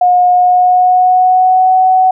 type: tone with pitch glide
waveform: sine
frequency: 720 to 747.5 Hz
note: F#5 to F#5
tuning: -47 to +17 cents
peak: -5 dBFS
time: 0.01-2.11 s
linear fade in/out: 5 ms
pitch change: +64 cents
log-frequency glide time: 0.31-1.75 s
effects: none